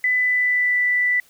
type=tone with pitch glide; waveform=sine; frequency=2000 to 1978.2 Hz; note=B6 to B6; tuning=+21 to +2 cents; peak=-16 dBFS; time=0.04-1.2 s; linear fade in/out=2 ms; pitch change=-19 cents; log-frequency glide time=0.16-0.77 s; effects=white hiss -55 dBFS RMS until 1.29 s